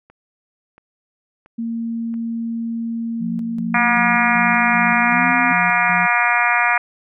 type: click train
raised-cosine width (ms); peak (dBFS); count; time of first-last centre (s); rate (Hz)
0.5; -31; 4; 0.1-2.141; 1.47
type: tone with pitch glide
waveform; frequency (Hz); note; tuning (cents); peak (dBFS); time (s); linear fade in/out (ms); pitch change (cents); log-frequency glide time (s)
sine; 230 to 255.2; A#3 to C4; -23 to -43; -21; 1.58-5.53; 10; +180; 5-5.27
type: tone with tremolo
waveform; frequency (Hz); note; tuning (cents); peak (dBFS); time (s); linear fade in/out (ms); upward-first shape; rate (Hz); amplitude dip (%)
sine; 177.7; F3; +30; -24; 3.2-6.07; 20; square; 2.6; 60
type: harmonic tone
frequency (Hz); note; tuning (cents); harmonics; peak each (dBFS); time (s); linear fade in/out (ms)
239.8; A#3; +49; 3 / 4 / 5 / 6 / 7 / 8 / 9 / 10; -22 / -22 / -22 / -22 / -22 / -22 / -22 / -22; 3.74-6.78; 5
effects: none